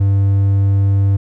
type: tone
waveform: triangle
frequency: 98.7 Hz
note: G2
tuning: 12 cents sharp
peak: -8 dBFS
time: 0-1.17 s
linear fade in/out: 10 ms
effects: none